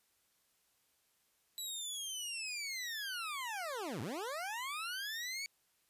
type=linear two-way sweep; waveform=20% pulse; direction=down then up; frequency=3951 to 96.2 to 2271 Hz; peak=-34 dBFS; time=1.58-5.46 s; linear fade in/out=0 ms; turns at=4.01 s; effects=white hiss -75 dBFS RMS until 5.89 s + resampled to 32000 Hz